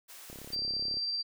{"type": "high-pass noise", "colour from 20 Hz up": "white", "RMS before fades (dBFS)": -49, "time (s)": [0.08, 0.56], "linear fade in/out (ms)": 20, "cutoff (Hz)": 490, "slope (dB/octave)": 12}
{"type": "click train", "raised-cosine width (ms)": 2, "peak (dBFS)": -34, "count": 24, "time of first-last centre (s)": [0.3, 0.971], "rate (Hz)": 34.3}
{"type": "tone with tremolo", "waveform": "sine", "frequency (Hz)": 4699, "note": "D8", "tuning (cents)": 0, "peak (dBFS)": -29, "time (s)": [0.52, 1.23], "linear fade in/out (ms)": 20, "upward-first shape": "triangle", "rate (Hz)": 18, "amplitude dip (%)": 30}
{"effects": []}